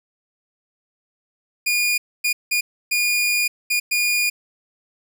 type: tone bursts at uneven times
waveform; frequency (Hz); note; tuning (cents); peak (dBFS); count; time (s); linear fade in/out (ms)
sawtooth; 2434; D#7; -39; -14; 6; 1.66-1.98 / 2.24-2.33 / 2.51-2.61 / 2.91-3.48 / 3.7-3.8 / 3.91-4.3; 10
effects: none